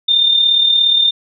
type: tone with amplitude modulation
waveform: sine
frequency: 3614 Hz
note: A7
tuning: 46 cents sharp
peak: -7 dBFS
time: 0.08-1.11 s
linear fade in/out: 10 ms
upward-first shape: sine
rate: 37.1 Hz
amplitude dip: 50%
effects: none